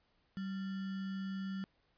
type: tone with sample-and-hold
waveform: sine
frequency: 192.4 Hz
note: G3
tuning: 32 cents flat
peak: -37 dBFS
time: 0.37-1.64 s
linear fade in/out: 0 ms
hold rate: 1575 Hz
effects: pink hiss -75 dBFS RMS until 1.97 s + resampled to 11025 Hz